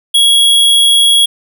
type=tone; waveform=square; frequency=3322 Hz; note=G#7; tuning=in tune; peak=-6 dBFS; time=0.14-1.26 s; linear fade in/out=10 ms; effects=none